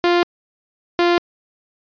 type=tone pair in turn; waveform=sawtooth; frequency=349.2 / 347.7 Hz; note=F4 / F4; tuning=0 / -8 cents; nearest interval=unison; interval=8 cents; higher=first; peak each=-9 dBFS; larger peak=neither; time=0.04-0.23 / 0.99-1.18 s; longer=neither; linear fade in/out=0 ms; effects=resampled to 11025 Hz